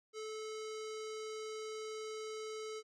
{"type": "tone with low-pass filter", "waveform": "square", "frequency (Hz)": 434.6, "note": "A4", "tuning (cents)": -21, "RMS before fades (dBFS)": -44, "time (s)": [0.13, 2.83], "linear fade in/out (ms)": 50, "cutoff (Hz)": 6400, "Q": 1.9, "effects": []}